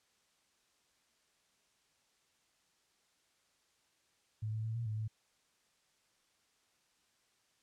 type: tone with pitch steps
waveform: sine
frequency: 108.3 / 109.8 / 111.6 / 116.9 / 107.9 / 109.3 Hz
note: A2 / A2 / A2 / A#2 / A2 / A2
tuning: -27 / -3 / +25 / +5 / -33 / -11 cents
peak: -35 dBFS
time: 4.42-5.08 s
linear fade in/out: 10 ms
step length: 110 ms
effects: white hiss -74 dBFS RMS until 7.62 s + low-pass 8000 Hz 12 dB/octave